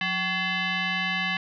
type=tone with frequency modulation; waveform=sine; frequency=180.4 Hz; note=F#3; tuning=44 cents flat; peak=-24 dBFS; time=0.01-1.37 s; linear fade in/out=2 ms; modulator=945 Hz; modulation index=3.2; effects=none